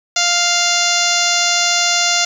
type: harmonic tone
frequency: 698.5 Hz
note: F5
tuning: in tune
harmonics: 1 / 2 / 3 / 4 / 5 / 6 / 7 / 8 / 9 / 10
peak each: -22 / -22 / -22 / -22 / -22 / -22 / -22 / -22 / -22 / -22 dBFS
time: 0.16-2.25 s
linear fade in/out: 5 ms
effects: 7-bit